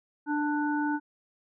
harmonic tone, 295.9 Hz, D4, 13 cents sharp, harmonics 1 / 3 / 5, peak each -27 / -32 / -34 dBFS, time 0.26-1 s, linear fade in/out 50 ms, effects none

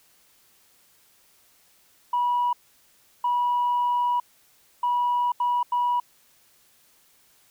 sine tone bursts at uneven times, 973 Hz, B5, 26 cents flat, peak -19 dBFS, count 5, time 2.13-2.53 / 3.24-4.2 / 4.83-5.32 / 5.4-5.63 / 5.72-6 s, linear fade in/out 5 ms, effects tanh soft clip ceiling -17 dBFS + white hiss -60 dBFS RMS until 7.5 s

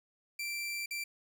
sawtooth tone with dropouts, 2349 Hz, D7, in tune, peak -32 dBFS, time 0.39-1.04 s, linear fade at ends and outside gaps 5 ms, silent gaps 0.86-0.908 s, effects none

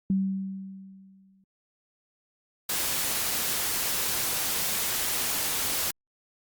sine tone with exponential decay, 192.4 Hz, G3, 32 cents flat, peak -20 dBFS, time 0.1-1.44 s, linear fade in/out 2 ms, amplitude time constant 290 ms
white noise, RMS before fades -28 dBFS, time 2.69-5.91 s, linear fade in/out 5 ms
effects Opus 48 kbps

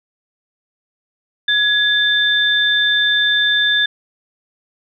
sine tone pair together, 1680 / 3560 Hz, G#6 / A7, +19 / +20 cents, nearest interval octave + minor second, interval 1301 cents, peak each -15 dBFS, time 1.48-3.86 s, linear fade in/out 5 ms, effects none

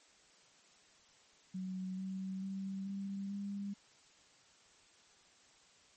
sine tone with pitch steps, 186.6 / 189.97 / 193.4 / 196.9 / 200.5 Hz, F#3 / F#3 / G3 / G3 / G3, +15 / +46 / -23 / +8 / +39 cents, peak -38 dBFS, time 1.54-3.74 s, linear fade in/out 10 ms, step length 440 ms, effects white hiss -65 dBFS RMS until 5.96 s + MP3 32 kbps

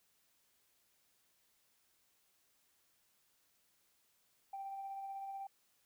sine tone with tremolo, 784 Hz, G5, in tune, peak -40 dBFS, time 4.53-5.47 s, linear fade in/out 5 ms, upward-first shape sine, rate 16 Hz, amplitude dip 30%, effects tanh soft clip ceiling -37 dBFS + white hiss -75 dBFS RMS until 5.85 s

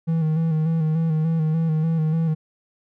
triangle tone with vibrato, 160 Hz, D#3, 49 cents sharp, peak -16 dBFS, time 0.07-2.35 s, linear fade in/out 20 ms, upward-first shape square, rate 3.4 Hz, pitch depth 39 cents each way, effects none

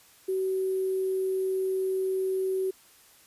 sine tone with sample-and-hold, 379 Hz, F#4, 42 cents sharp, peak -25 dBFS, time 0.28-2.71 s, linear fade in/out 10 ms, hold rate 11025 Hz, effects white hiss -57 dBFS RMS until 3.26 s + resampled to 32000 Hz

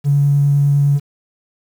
triangle tone with vibrato, 142.4 Hz, C#3, 47 cents sharp, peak -6 dBFS, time 0.04-1 s, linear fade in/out 50 ms, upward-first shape sine, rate 9.9 Hz, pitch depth 8 cents each way, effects tanh soft clip ceiling -8 dBFS + 7-bit

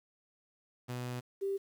sawtooth / sine tone pair in turn, 123.8 / 393 Hz, B2 / G4, +5 / +4 cents, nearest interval octave + minor sixth, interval 1999 cents, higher second, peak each -33 / -31 dBFS, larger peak second, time 0.88-1.21 / 1.41-1.58 s, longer first, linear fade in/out 20 ms, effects 10-bit

